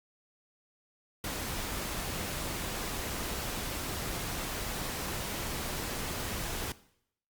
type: noise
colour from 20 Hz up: pink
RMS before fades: -36 dBFS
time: 1.24-6.72 s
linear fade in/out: 2 ms
effects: noise-tail reverb RT60 0.7 s tail -18 dB re dry + Opus 48 kbps